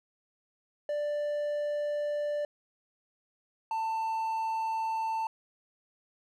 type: tone pair in turn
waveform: triangle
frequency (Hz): 589 / 891.5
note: D5 / A5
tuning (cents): +5 / +22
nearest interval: perfect fifth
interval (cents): 717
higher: second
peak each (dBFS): -27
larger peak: neither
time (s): 0.89-2.45 / 3.71-5.27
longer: neither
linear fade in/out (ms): 2
effects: none